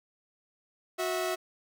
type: tone pair together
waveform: sawtooth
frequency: 366.2 / 652 Hz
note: F#4 / E5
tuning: -18 / -19 cents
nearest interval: minor seventh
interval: 999 cents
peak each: -28 dBFS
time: 0.98-1.36 s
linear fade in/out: 20 ms
effects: none